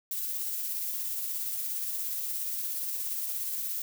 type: noise with tremolo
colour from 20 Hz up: violet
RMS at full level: -32 dBFS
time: 0.11-3.82 s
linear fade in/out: 2 ms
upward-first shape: triangle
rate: 17 Hz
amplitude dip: 30%
effects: none

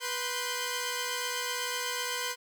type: tone cluster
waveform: 10% pulse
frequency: 490.3 / 1038 / 1553 Hz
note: B4 / C6 / G6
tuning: -13 / -14 / -17 cents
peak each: -27 / -27 / -28 dBFS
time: 0-2.36 s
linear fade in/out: 50 ms
effects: none

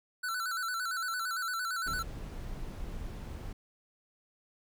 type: tone with vibrato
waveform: square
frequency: 1418 Hz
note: F6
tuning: 26 cents sharp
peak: -33 dBFS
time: 0.23-2.03 s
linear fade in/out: 10 ms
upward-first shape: square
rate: 8.8 Hz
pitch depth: 88 cents each way
type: noise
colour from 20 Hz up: brown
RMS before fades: -40 dBFS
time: 1.86-3.53 s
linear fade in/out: 5 ms
effects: none

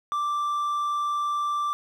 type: tone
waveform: triangle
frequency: 1174.7 Hz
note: D6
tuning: in tune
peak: -22 dBFS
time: 0.12-1.73 s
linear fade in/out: 0 ms
effects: none

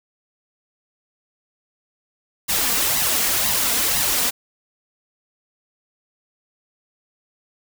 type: noise with flanger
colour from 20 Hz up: white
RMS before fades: -20 dBFS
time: 2.48-4.31 s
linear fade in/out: 20 ms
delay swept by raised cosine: 1 to 4.3 ms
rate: 2 Hz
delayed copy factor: +0.65
effects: none

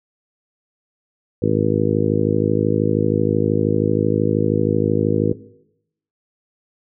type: harmonic tone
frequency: 52.9 Hz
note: G#1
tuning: 33 cents sharp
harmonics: 2 / 3 / 4 / 5 / 6 / 7 / 8 / 9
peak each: -23 / -23 / -23 / -23 / -23 / -23 / -23 / -23 dBFS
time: 1.42-5.33 s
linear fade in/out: 5 ms
effects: noise-tail reverb RT60 0.8 s tail -18 dB re dry

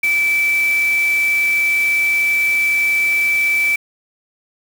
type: tone in noise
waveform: sine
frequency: 2318 Hz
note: D7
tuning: 23 cents flat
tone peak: -13 dBFS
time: 0.03-3.76 s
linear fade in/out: 5 ms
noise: white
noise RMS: -31 dBFS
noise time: 0.03-3.76 s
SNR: +15 dB
effects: none

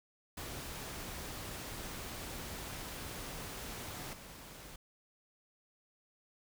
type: noise with level steps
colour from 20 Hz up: pink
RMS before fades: -44 / -51 dBFS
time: 0.37-4.76 s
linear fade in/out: 5 ms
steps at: 4.13 s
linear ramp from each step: 2 ms
effects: none

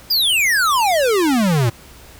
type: exponential sweep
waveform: square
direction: down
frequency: 5040 to 110 Hz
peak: -14 dBFS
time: 0.1-1.7 s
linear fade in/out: 10 ms
effects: added 65 Hz sine -48 dBFS peak until 2.19 s + pink hiss -43 dBFS RMS until 2.19 s

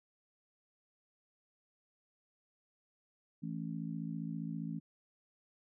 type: harmonic tone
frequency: 55 Hz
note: A1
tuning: in tune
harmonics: 3 / 4 / 5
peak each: -40 / -42 / -44 dBFS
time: 3.42-4.8 s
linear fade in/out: 20 ms
effects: none

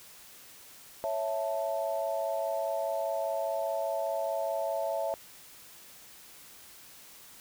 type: chord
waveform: sine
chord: A major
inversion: first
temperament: equal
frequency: 554.4 / 659.3 / 880 Hz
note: C#5 / E5 / A5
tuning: 0 / 0 / 0 cents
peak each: -34 / -31 / -37 dBFS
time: 1.04-5.14 s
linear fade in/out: 0 ms
effects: white hiss -52 dBFS RMS until 7.4 s

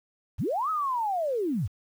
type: linear two-way sweep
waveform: sine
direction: up then down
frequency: 41.2 to 1300 to 70.5 Hz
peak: -25 dBFS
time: 0.38-1.68 s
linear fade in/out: 20 ms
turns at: 0.7 s
effects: 9-bit

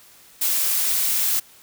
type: noise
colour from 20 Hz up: blue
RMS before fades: -21 dBFS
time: 0.41-1.4 s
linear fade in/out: 10 ms
effects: white hiss -50 dBFS RMS until 1.62 s

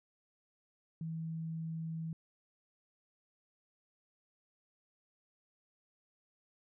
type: tone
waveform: sine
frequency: 162.2 Hz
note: E3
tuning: 28 cents flat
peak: -37 dBFS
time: 1.01-2.13 s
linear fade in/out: 2 ms
effects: none

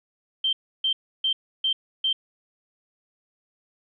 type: tone bursts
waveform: sine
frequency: 3136 Hz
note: G7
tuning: in tune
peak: -20 dBFS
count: 5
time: 0.44-2.13 s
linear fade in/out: 5 ms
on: 90 ms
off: 310 ms
effects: none

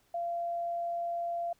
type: tone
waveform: sine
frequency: 687 Hz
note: F5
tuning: 29 cents flat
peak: -31 dBFS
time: 0.14-1.53 s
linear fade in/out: 5 ms
effects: pink hiss -69 dBFS RMS until 1.59 s

